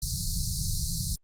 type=band-stop noise; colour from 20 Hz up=pink; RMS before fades=-29 dBFS; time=0.02-1.16 s; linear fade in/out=5 ms; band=180 to 4100 Hz; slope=96 dB/octave; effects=low-pass 12000 Hz 12 dB/octave + Opus 32 kbps